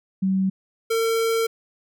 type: tone pair in turn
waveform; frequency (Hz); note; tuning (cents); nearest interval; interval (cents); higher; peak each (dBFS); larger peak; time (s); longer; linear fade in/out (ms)
sine / square; 190.7 / 453.6; G3 / A#4; -47 / -47; octave + minor third; 1500; second; -18 / -20; first; 0.22-0.5 / 0.9-1.47; second; 10
effects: none